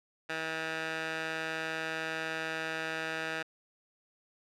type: tone with band-pass filter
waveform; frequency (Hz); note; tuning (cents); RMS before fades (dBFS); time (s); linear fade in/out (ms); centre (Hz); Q
15% pulse; 160.4; E3; -47; -36; 0.29-3.43; 10; 1900; 1.2
effects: none